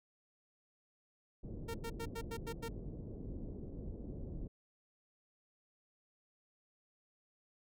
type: low-pass noise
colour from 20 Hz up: pink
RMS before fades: -45 dBFS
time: 1.43-4.48 s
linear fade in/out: 10 ms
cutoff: 430 Hz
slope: 24 dB/octave
type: tone bursts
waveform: sawtooth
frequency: 459.1 Hz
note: A#4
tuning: 26 cents flat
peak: -37 dBFS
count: 7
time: 1.68-2.686 s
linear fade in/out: 10 ms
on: 64 ms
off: 93 ms
effects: none